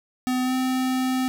square tone with pitch glide, 253.5 to 257.8 Hz, B3 to C4, +45 to -26 cents, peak -22 dBFS, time 0.27-1.28 s, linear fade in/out 0 ms, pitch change +29 cents, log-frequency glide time 0.43-0.53 s, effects none

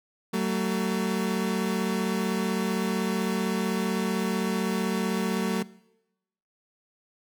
30% pulse tone pair together, 188.78 / 224.5 Hz, F#3 / A3, +35 / +35 cents, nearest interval minor third, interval 300 cents, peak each -25 dBFS, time 0.33-5.63 s, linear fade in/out 10 ms, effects noise-tail reverb RT60 0.9 s tail -21 dB re dry

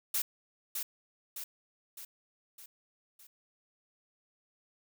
blue noise with echo, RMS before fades -31 dBFS, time 0.14-0.22 s, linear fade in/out 5 ms, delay 610 ms, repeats 5, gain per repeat -5 dB, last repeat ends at 3.27 s, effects none

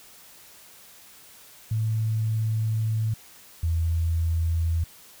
sine tone pair in turn, 110.3 / 82.63 Hz, A2 / E2, +5 / +5 cents, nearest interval perfect fourth, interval 500 cents, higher first, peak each -22 / -21 dBFS, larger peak second, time 1.71-3.14 / 3.63-4.84 s, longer first, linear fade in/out 5 ms, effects white hiss -50 dBFS RMS until 5.2 s

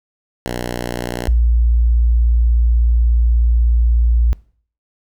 5% pulse / sine tone pair in turn, 60.4 / 58.23 Hz, B1 / A#1, -38 / -1 cents, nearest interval minor second, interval 63 cents, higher first, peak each -10 dBFS, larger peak neither, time 0.46-1.28 / 1.28-4.33 s, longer second, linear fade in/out 0 ms, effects noise-tail reverb RT60 0.5 s tail -22 dB re dry

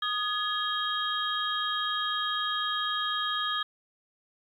sine tone cluster, 1240 / 1688 / 3236 / 3790 Hz, D#6 / G#6 / G#7 / A#7, -6 / +28 / -46 / +28 cents, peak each -31 / -34 / -32 / -36 dBFS, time 0.02-3.63 s, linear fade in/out 5 ms, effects 10-bit

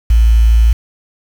sine tone with quantisation, 56.3 Hz, A1, 40 cents sharp, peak -5 dBFS, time 0.1-0.73 s, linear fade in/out 5 ms, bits 5, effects none

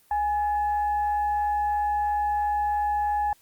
sine tone with frequency modulation, 830 Hz, G#5, 1 cent flat, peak -22 dBFS, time 0.11-3.33 s, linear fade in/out 2 ms, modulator 897 Hz, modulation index 0.27, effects white hiss -60 dBFS RMS until 3.41 s + Opus 32 kbps

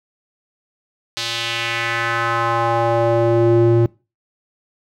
square tone with band-pass filter sweep, 116.54 Hz, A#2, in tune, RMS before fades -17 dBFS, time 1.17-3.86 s, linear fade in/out 0 ms, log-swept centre 4200 to 260 Hz, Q 2, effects noise-tail reverb RT60 0.3 s tail -23 dB re dry

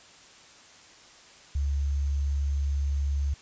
sine tone with sample-and-hold, 70.6 Hz, C#2, 32 cents sharp, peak -24 dBFS, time 1.55-3.34 s, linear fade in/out 5 ms, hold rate 6300 Hz, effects white hiss -52 dBFS RMS until 3.41 s + resampled to 16000 Hz

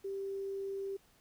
sine tone with quantisation, 392 Hz, G4, in tune, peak -36 dBFS, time 0.04-0.97 s, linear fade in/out 10 ms, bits 11, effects pink hiss -67 dBFS RMS until 1.2 s

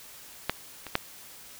clicks, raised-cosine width 0.3 ms, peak -8 / -22 / -7 dBFS, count 3, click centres 0.496 / 0.867 / 0.954 s, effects white hiss -48 dBFS RMS until 1.59 s

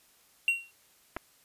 triangle tone with exponential decay, 2747 Hz, F7, 29 cents flat, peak -18 dBFS, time 0.48-0.71 s, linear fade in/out 1 ms, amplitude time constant 48 ms
clicks, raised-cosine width 0.5 ms, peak -20 dBFS, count 2, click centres 1.165 / 1.168 s
effects white hiss -63 dBFS RMS until 1.44 s + resampled to 32000 Hz

